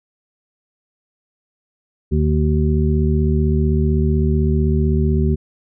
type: harmonic tone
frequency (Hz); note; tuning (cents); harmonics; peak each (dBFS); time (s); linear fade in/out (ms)
75.8; D#2; -45; 1 / 2 / 3 / 5; -16 / -19 / -21 / -23; 2.11-5.36; 20
effects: none